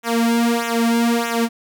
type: tone with flanger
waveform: sawtooth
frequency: 233 Hz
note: A#3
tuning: 1 cent flat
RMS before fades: -18 dBFS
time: 0.03-1.49 s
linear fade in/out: 50 ms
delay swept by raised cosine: 0.21 to 2.71 ms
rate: 1.6 Hz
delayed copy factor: -1
effects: none